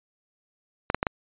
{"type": "clicks", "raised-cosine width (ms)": 0.5, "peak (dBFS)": -8, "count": 4, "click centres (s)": [0.901, 0.946, 1.029, 1.068], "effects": ["resampled to 8000 Hz"]}